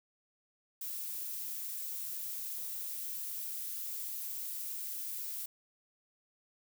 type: noise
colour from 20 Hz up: violet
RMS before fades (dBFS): -40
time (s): 0.81-5.46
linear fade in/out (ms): 5
effects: none